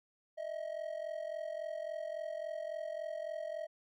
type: ring-modulated tone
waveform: triangle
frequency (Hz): 635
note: D#5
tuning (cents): +35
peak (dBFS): -33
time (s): 0.37-3.67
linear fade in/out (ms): 20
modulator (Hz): 21.8
effects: none